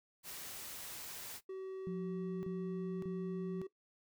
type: noise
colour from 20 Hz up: white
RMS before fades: -47 dBFS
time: 0.23-1.41 s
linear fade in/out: 50 ms
type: tone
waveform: triangle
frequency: 380 Hz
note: F#4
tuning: 46 cents sharp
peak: -39 dBFS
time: 1.49-3.67 s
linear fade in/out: 5 ms
type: tone bursts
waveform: sine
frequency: 178.3 Hz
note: F3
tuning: 36 cents sharp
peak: -38 dBFS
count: 3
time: 1.87-3.616 s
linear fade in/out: 0 ms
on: 560 ms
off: 33 ms
effects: noise-tail reverb RT60 0.1 s tail -17 dB re dry